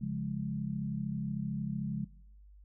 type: chord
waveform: sine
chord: Db major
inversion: none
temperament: equal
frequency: 138.59 / 174.61 / 207.7 Hz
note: Db3 / F3 / Ab3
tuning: 0 / 0 / 0 cents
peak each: -37 / -38 / -36 dBFS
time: 0.01-2.05 s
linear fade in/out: 10 ms
effects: noise-tail reverb RT60 0.7 s tail -21 dB re dry + added 50 Hz sine -53 dBFS peak until 2.64 s